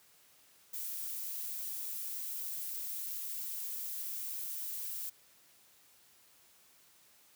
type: noise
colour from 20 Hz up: violet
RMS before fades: -40 dBFS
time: 0.73-5.1 s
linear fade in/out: 10 ms
effects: white hiss -64 dBFS RMS until 7.35 s + high-pass 60 Hz 12 dB/octave